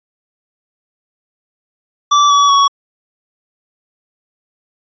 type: tone with pitch steps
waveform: square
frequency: 1162 / 1140.7 / 1119.8 Hz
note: D6 / C#6 / C#6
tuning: -19 / +49 / +17 cents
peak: -8 dBFS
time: 2.11-2.68 s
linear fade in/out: 10 ms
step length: 190 ms
effects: resampled to 16000 Hz